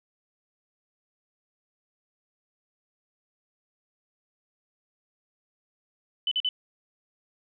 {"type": "tone bursts", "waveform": "sine", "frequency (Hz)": 3006, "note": "F#7", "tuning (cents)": 27, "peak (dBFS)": -23, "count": 3, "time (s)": [6.27, 6.49], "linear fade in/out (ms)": 2, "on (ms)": 44, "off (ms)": 44, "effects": []}